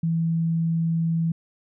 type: tone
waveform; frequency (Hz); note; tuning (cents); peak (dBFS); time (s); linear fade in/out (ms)
sine; 164.81; E3; 0; -20; 0.03-1.32; 5
effects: none

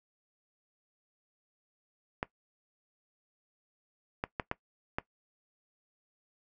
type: clicks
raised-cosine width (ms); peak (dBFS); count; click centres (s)
0.5; -16; 5; 2.229 / 4.239 / 4.398 / 4.514 / 4.985
effects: noise-tail reverb RT60 0.1 s tail -19 dB re dry

